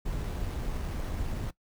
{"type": "noise with sample-and-hold", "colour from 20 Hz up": "brown", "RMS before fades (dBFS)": -33, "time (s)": [0.05, 1.51], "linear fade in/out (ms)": 10, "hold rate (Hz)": 7350, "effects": ["noise-tail reverb RT60 0.1 s tail -19 dB re dry"]}